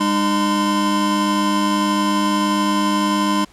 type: tone cluster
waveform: square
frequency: 202.9 / 304.5 / 1026 Hz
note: G#3 / D#4 / C6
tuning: -40 / -37 / -34 cents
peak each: -21 dBFS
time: 0-3.45 s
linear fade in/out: 10 ms
effects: pink hiss -50 dBFS RMS until 3.52 s + low-pass 9000 Hz 12 dB/octave